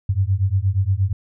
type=beating tone pair; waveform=sine; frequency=92.5 / 101 Hz; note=F#2 / G#2; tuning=0 / -48 cents; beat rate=8.5 Hz; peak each=-19 dBFS; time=0.09-1.13 s; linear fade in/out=5 ms; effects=none